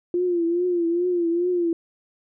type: tone with vibrato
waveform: sine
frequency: 347.5 Hz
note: F4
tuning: 9 cents flat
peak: -19 dBFS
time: 0.14-1.73 s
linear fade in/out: 2 ms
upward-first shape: triangle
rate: 2.4 Hz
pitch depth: 83 cents each way
effects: none